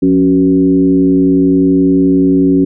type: tone with frequency modulation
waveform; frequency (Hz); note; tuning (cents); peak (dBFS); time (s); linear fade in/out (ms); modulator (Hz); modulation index
sine; 277.4; C#4; +1; -6; 0.02-2.65; 10; 99.1; 0.84
effects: none